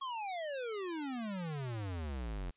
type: exponential sweep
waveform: square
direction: down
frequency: 1108.7 to 41.99 Hz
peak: -38 dBFS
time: 0.01-2.51 s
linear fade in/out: 10 ms
effects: white hiss -75 dBFS RMS until 2.56 s + resampled to 8000 Hz